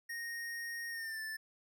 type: tone with pitch glide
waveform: square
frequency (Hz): 1860 to 1759.7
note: A#6 to A6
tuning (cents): -4 to 0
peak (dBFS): -40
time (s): 0.09-1.37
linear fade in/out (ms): 10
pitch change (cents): -96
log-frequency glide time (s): 0.9-1.21
effects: none